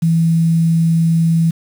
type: tone with quantisation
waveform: sine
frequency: 164.81 Hz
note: E3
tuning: in tune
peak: -10 dBFS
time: 0.02-1.51 s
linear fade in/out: 10 ms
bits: 6
effects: none